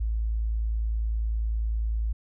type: tone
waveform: sine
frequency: 55 Hz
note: A1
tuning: in tune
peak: -24 dBFS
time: 0-2.13 s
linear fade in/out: 10 ms
effects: none